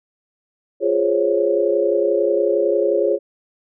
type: chord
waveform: sine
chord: Db major seventh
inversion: first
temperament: equal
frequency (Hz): 349.2 / 415.3 / 523.3 / 554.4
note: F4 / Ab4 / C5 / Db5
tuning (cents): 0 / 0 / 0 / 0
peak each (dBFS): -21 / -19 / -24 / -19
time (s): 0.8-3.19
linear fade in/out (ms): 50
effects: none